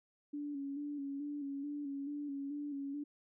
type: tone with vibrato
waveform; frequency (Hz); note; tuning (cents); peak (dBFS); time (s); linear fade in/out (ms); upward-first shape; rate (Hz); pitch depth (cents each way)
sine; 284.7; C#4; +46; -38; 0.33-3.04; 10; square; 2.3; 40
effects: none

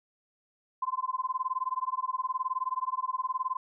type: tone with tremolo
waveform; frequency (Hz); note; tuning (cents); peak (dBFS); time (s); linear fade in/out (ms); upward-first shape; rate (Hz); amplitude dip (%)
sine; 1032; C6; -24; -25; 0.82-3.57; 5; sine; 19; 100
effects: none

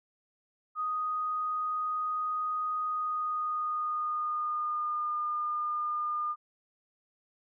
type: tone with pitch glide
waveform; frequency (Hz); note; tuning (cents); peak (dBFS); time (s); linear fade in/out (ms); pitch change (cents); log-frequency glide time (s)
sine; 1244.5 to 1211.2; D#6 to D#6; 0 to -47; -29; 0.75-6.36; 50; -47; 2.84-5.18
effects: none

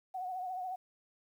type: tone with vibrato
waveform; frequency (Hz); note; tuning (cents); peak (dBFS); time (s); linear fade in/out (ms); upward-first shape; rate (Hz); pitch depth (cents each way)
sine; 738; F#5; -5; -36; 0.14-0.76; 10; triangle; 14; 60
effects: 11-bit

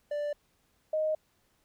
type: tone pair in turn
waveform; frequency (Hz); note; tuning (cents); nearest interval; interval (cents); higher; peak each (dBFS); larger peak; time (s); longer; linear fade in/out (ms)
triangle / sine; 587.3 / 622; D5 / D#5; 0 / -1; minor second; 99; second; -28 / -26; second; 0.11-0.33 / 0.93-1.15; neither; 5
effects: pink hiss -71 dBFS RMS until 1.64 s

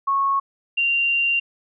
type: tone pair in turn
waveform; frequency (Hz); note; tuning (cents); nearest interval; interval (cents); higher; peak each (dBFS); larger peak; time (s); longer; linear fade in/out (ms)
sine; 1100 / 2772; C#6 / F7; -14 / -14; octave + major third; 1600; second; -17; neither; 0.07-0.4 / 0.77-1.4; second; 10
effects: none

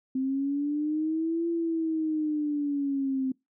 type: linear two-way sweep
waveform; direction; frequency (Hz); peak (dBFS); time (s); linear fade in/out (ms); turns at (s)
sine; up then down; 260 to 338.7 to 260; -25; 0.15-3.32; 5; 1.48
effects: noise-tail reverb RT60 0.2 s tail -25 dB re dry

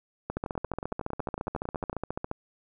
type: two click trains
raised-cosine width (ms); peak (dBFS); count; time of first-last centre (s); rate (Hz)
1; -17 / -20; 30 / 18; 0.3-2.314 / 0.37-1.93; 14.4 / 10.9
effects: none

